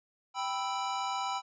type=chord; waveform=square; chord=E minor; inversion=first; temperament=equal; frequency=784 / 987.8 / 1318.5 Hz; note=G5 / B5 / E6; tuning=0 / 0 / 0 cents; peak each=-36 / -36 / -39 dBFS; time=0.34-1.42 s; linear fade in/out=50 ms; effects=resampled to 16000 Hz

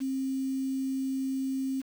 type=tone with quantisation; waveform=sine; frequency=266.2 Hz; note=C4; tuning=30 cents sharp; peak=-28 dBFS; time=0-1.82 s; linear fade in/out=20 ms; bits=8; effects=none

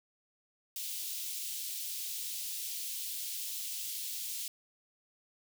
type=high-pass noise; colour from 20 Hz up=white; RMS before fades=-39 dBFS; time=0.76-4.48 s; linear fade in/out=2 ms; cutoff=2900 Hz; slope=24 dB/octave; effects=none

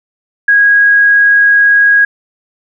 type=tone; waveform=sine; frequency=1647 Hz; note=G#6; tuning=15 cents flat; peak=-4 dBFS; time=0.48-2.05 s; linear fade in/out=5 ms; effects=none

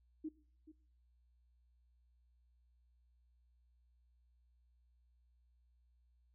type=tone with echo; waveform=sine; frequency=312.1 Hz; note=D#4; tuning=5 cents sharp; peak=-39 dBFS; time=0.24-0.29 s; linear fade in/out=10 ms; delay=430 ms; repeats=1; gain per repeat=-15 dB; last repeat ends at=0.72 s; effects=noise-tail reverb RT60 0.5 s tail -20 dB re dry + added 60 Hz sine -69 dBFS peak until 6.34 s

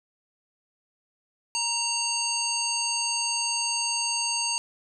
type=harmonic tone with a mistuned harmonic; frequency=920 Hz; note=A#5; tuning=23 cents flat; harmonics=1 / 3 / 5 / 7 / 9; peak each=-33 / -32 / -29 / -31 / -32 dBFS; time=1.55-4.58 s; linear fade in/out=0 ms; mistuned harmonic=1; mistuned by=+28 cents; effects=none

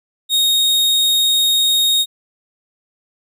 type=tone; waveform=40% pulse; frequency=3729 Hz; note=A#7; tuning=in tune; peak=-11 dBFS; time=0.29-2.06 s; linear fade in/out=50 ms; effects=none

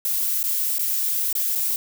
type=noise with dropouts; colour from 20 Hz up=violet; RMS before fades=-23 dBFS; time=0.05-1.76 s; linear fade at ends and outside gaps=1 ms; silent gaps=0.43-0.439 / 0.783-0.793 / 1.328-1.352 / 1.551-1.556 s; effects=none

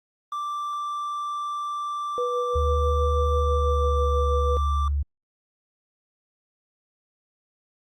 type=tone; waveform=triangle; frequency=1174.7 Hz; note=D6; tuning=in tune; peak=-25 dBFS; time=0.32-4.88 s; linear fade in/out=2 ms
type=tone with tremolo; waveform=sine; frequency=490.2 Hz; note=B4; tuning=13 cents flat; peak=-23 dBFS; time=2.18-4.57 s; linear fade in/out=0 ms; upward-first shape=sine; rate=6.1 Hz; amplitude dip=35%
type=tone with pitch glide; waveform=sine; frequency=74 to 71.48 Hz; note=D2 to D2; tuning=+14 to -46 cents; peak=-21 dBFS; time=2.55-5.03 s; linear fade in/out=10 ms; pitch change=-60 cents; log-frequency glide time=3.36-4.05 s
effects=Opus 24 kbps

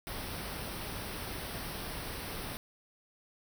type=band-stop noise; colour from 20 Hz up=pink; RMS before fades=-40 dBFS; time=0.07-2.57 s; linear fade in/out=0 ms; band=5800 to 8500 Hz; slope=96 dB/octave; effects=none

